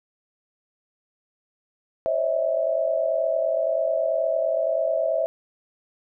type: tone cluster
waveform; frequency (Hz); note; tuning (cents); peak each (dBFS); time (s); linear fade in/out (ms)
sine; 531 / 570 / 603 / 652; C5 / C#5 / D5 / E5; +25 / +48 / +46 / -19; -27 / -31 / -31 / -22; 2.06-5.26; 0
effects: none